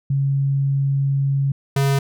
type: tone pair in turn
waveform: sine / square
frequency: 138.1 / 138.1 Hz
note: C#3 / C#3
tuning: -6 / -6 cents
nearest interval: unison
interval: 0 cents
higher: neither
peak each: -16 dBFS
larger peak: neither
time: 0.1-1.52 / 1.76-1.99 s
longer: first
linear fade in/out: 5 ms
effects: none